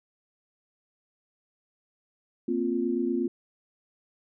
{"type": "chord", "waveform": "sine", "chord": "Bb suspended second", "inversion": "none", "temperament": "equal", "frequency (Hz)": [233.1, 261.6, 349.2], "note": ["Bb3", "C4", "F4"], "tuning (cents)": [0, 0, 0], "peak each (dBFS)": [-30, -29, -28], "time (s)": [2.48, 3.28], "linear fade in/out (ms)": 5, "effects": []}